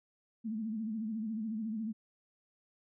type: tone with vibrato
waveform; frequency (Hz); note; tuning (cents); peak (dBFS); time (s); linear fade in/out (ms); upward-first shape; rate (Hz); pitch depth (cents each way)
sine; 219.5; A3; -4; -34; 0.44-1.93; 20; sine; 14; 82
effects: none